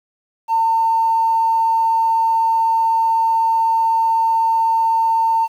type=tone; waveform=triangle; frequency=904 Hz; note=A5; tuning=47 cents sharp; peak=-9 dBFS; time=0.48-5.48 s; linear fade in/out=50 ms; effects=tanh soft clip ceiling -11 dBFS + 8-bit